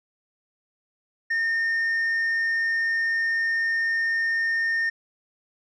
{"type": "tone with tanh clipping", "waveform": "sine", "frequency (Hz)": 1824, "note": "A#6", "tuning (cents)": -38, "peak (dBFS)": -22, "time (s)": [1.3, 4.9], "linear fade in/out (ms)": 10, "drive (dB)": 2, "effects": []}